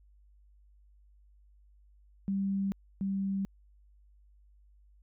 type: tone pair in turn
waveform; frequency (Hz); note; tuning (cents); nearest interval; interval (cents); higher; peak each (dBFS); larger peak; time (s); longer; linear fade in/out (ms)
sine; 196 / 195.16; G3 / G3; 0 / -7; unison; 7; first; -28 / -29; first; 2.28-2.72 / 3.01-3.45; neither; 0
effects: added 50 Hz sine -58 dBFS peak until 5.02 s